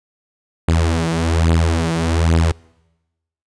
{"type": "beating tone pair", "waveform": "sawtooth", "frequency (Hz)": [81.7, 82.9], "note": ["E2", "E2"], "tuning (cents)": [-15, 10], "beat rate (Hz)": 1.2, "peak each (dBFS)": -13, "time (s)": [0.68, 2.52], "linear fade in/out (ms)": 5, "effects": ["noise-tail reverb RT60 1.0 s tail -25 dB re dry", "resampled to 22050 Hz"]}